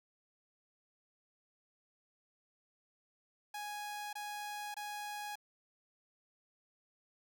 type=tone bursts; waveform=sawtooth; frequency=830.6 Hz; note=G#5; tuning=in tune; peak=-37 dBFS; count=3; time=3.54-5.356 s; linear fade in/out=5 ms; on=590 ms; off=23 ms; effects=none